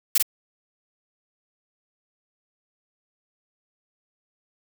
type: noise with echo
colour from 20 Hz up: blue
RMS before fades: -18 dBFS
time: 0.15-0.18 s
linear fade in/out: 5 ms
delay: 47 ms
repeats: 1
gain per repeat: -3 dB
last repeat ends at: 0.227 s
effects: none